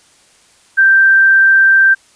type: tone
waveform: sine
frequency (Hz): 1569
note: G6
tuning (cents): +1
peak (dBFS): -5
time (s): 0.77-1.95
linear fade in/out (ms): 20
effects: white hiss -49 dBFS RMS until 2.15 s + resampled to 22050 Hz